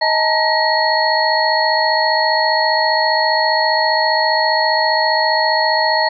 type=tone cluster; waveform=sine; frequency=629 / 869 / 924 / 1900 / 4339 Hz; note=D#5 / A5 / A#5 / A#6 / C#8; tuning=+19 / -22 / -16 / +33 / -38 cents; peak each=-19 dBFS; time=0.01-6.09 s; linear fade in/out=10 ms; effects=none